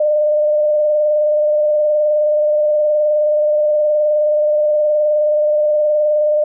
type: tone with vibrato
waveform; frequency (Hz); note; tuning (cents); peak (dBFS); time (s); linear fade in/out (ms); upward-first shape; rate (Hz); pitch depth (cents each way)
sine; 602; D5; +43; -11; 0-6.44; 5; square; 19; 17
effects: none